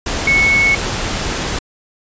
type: tone in noise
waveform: sine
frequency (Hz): 2205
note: C#7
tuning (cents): -10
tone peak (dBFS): -10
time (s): 0.27-0.75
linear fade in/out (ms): 5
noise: pink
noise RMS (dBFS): -20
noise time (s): 0.06-1.59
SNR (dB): +7
effects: resampled to 16000 Hz